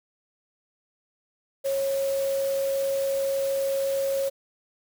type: tone in noise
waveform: sine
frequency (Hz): 547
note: C#5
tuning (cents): -23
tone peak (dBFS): -23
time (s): 1.64-4.3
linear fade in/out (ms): 20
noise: white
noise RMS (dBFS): -39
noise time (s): 1.64-4.3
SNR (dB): +13
effects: none